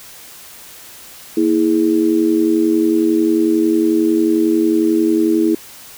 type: tone with amplitude modulation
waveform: sine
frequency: 325.8 Hz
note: E4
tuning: 20 cents flat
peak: -7 dBFS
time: 1.37-5.55 s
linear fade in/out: 5 ms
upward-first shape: sine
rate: 91.1 Hz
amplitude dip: 90%
effects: white hiss -38 dBFS RMS until 5.97 s